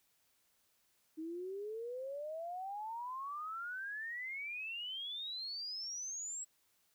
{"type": "exponential sweep", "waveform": "sine", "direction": "up", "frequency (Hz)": [311.1, 7820], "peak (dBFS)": -40, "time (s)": [1.17, 6.45], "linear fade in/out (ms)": 20, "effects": ["white hiss -75 dBFS RMS until 6.94 s"]}